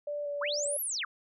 sine tone with vibrato, 581 Hz, D5, 19 cents flat, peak -32 dBFS, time 0.07-0.77 s, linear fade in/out 5 ms, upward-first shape square, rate 2.7 Hz, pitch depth 13 cents each way
sine linear two-way sweep, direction up then down, 880 to 11950 to 1049 Hz, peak -31 dBFS, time 0.41-1.05 s, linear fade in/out 5 ms, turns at 0.81 s
effects none

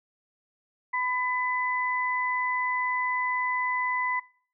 sine tone pair together, 1002 / 2004 Hz, B5 / B6, +25 / +25 cents, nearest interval octave, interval 1200 cents, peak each -28 dBFS, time 0.93-4.2 s, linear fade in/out 10 ms, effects noise-tail reverb RT60 0.5 s tail -23 dB re dry

